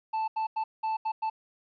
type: tone bursts at uneven times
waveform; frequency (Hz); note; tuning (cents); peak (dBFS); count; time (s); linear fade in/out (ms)
triangle; 880; A5; 0; -25; 6; 0.13-0.28 / 0.36-0.47 / 0.56-0.64 / 0.83-0.97 / 1.05-1.12 / 1.22-1.3; 10
effects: resampled to 11025 Hz + 11-bit